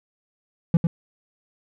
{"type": "tone with echo", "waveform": "triangle", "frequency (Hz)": 167.6, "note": "E3", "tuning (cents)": 29, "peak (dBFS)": -10, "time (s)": [0.74, 0.77], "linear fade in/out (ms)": 2, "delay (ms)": 100, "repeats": 1, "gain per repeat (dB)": -5, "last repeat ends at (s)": 0.87, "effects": []}